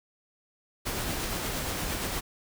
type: noise with tremolo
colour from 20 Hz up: pink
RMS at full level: -31 dBFS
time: 0.85-2.21 s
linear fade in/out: 20 ms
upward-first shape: sine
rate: 8.6 Hz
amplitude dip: 25%
effects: none